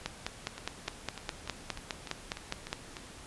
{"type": "two click trains", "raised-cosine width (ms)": 0.2, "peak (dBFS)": [-23, -15], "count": [9, 14], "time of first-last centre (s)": [[0.58, 2.968], [0.06, 2.729]], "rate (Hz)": [3.35, 4.87], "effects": ["pink hiss -49 dBFS RMS until 3.26 s", "resampled to 24000 Hz"]}